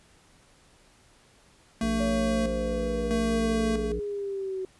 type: tone with tremolo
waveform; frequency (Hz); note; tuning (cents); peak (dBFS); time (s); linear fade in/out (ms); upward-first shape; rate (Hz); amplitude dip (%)
square; 224.8; A3; +37; -26; 1.81-3.92; 2; square; 0.77; 60
type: harmonic tone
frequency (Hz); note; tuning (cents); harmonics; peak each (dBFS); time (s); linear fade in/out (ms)
58.3; A#1; +1; 1 / 3 / 5 / 7 / 8; -32 / -37 / -39 / -40 / -41; 1.82-4; 10
type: exponential sweep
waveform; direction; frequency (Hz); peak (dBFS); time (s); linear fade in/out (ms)
sine; down; 568 to 374; -29; 2-4.65; 2
effects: pink hiss -59 dBFS RMS until 4.79 s + resampled to 24000 Hz